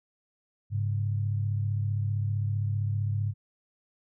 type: tone pair together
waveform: sine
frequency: 102.7 / 138.08 Hz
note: G#2 / C#3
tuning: -19 / -6 cents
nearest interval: perfect fourth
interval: 513 cents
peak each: -26 / -34 dBFS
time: 0.7-3.34 s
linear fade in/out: 50 ms
effects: none